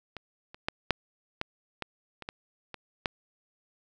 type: clicks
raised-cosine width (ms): 0.3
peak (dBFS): -23 / -29 / -12 / -7 / -14 / -17 / -25 / -19 / -23 / -11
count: 10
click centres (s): 0.167 / 0.545 / 0.685 / 0.907 / 1.414 / 1.823 / 2.223 / 2.289 / 2.743 / 3.058
effects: none